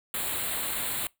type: band-stop noise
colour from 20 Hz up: white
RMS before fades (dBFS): -31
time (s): 0.14-1.07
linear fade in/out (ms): 2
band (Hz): 4300 to 7400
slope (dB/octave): 96
effects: noise-tail reverb RT60 0.2 s tail -24 dB re dry